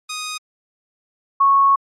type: tone pair in turn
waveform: 5% pulse / sine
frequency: 1244.5 / 1103.2 Hz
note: D#6 / C#6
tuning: 0 / -9 cents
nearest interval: major second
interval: 209 cents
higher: first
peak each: -10 dBFS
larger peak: neither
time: 0.09-0.38 / 1.4-1.76 s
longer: second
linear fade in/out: 10 ms
effects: low-pass 6000 Hz 12 dB/octave + MP3 64 kbps